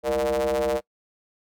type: ring-modulated tone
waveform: square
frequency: 67.5 Hz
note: C#2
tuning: 45 cents flat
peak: -19 dBFS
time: 0.03-0.81 s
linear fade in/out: 50 ms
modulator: 533 Hz
effects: noise-tail reverb RT60 0.1 s tail -23 dB re dry